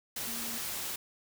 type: tone in noise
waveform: sine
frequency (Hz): 232.1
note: A#3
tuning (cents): -7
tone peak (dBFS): -44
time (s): 0.27-0.58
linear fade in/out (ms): 5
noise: white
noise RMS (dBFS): -37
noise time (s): 0.16-0.96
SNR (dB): -10
effects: none